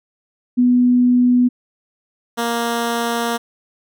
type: tone pair in turn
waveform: sine / 10% pulse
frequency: 246.9 / 234 Hz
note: B3 / A#3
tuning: 0 / +7 cents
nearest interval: minor second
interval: 93 cents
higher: first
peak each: -10 dBFS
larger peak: neither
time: 0.57-1.49 / 2.37-3.38 s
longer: second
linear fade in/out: 20 ms
effects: none